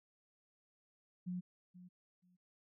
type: tone with echo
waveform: sine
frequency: 180 Hz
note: F#3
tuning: 47 cents flat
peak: -38 dBFS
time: 1.26-1.41 s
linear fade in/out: 20 ms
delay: 480 ms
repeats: 2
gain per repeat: -15 dB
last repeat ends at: 2.37 s
effects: none